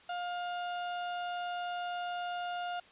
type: tone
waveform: 35% pulse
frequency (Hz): 708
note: F5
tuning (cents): +23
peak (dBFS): -33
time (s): 0.09-2.8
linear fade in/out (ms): 5
effects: white hiss -58 dBFS RMS until 2.91 s + resampled to 8000 Hz